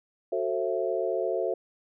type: chord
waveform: sine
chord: F# half-diminished seventh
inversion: none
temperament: just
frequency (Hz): 370 / 444 / 532.8 / 666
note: F#4 / A4 / C5 / E5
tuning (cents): 0 / +16 / +31 / +18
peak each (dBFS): -31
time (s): 0.32-1.54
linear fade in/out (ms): 5
effects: none